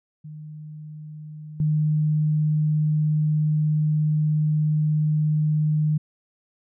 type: tone with level steps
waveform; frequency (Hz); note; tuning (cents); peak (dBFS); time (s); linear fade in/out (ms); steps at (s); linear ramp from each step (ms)
sine; 152.8; D#3; -31; -35 / -18; 0.24-5.98; 10; 1.6; 2
effects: none

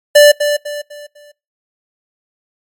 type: tone with echo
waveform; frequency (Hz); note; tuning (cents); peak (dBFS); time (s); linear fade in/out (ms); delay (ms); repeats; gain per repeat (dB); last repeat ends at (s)
square; 587.3; D5; 0; -3; 0.15-0.32; 10; 250; 4; -9; 1.32
effects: noise-tail reverb RT60 0.3 s tail -25 dB re dry + MP3 64 kbps

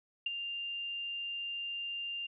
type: tone with ADSR envelope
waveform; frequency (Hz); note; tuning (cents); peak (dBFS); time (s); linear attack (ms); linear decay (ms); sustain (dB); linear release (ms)
sine; 2794; F7; 0; -28; 0.26-2.27; 5; 18; -8; 12
effects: none

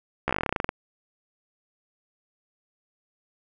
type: slowing click train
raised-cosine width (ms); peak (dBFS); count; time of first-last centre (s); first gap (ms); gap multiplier
0.5; -9; 16; 0.28-0.691; 14; 1.09
effects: none

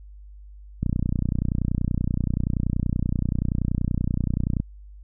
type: click train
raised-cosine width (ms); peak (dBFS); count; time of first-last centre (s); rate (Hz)
5; -11; 116; 0.83-4.6; 30.5
effects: added 50 Hz sine -41 dBFS peak until 5.03 s

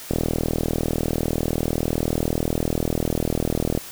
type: click train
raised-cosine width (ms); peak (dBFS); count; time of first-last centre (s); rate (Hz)
2; -8; 148; 0.11-3.776; 40.1
effects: white hiss -38 dBFS RMS until 3.91 s

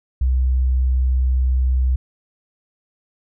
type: tone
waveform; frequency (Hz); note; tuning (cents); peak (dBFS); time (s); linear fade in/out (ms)
sine; 63.9; C2; -40; -14; 0.21-1.96; 5
effects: none

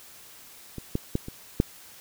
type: clicks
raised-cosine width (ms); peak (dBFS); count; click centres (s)
3; -22 / -12 / -11 / -23 / -6; 5; 0.783 / 0.954 / 1.154 / 1.284 / 1.601
effects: white hiss -49 dBFS RMS until 2 s

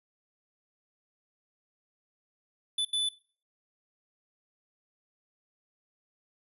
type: tone bursts at uneven times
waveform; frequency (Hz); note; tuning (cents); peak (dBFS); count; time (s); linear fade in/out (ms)
square; 3491; A7; -14; -27; 2; 2.78-2.85 / 2.93-3.09; 5
effects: noise-tail reverb RT60 0.4 s tail -19 dB re dry + resampled to 32000 Hz

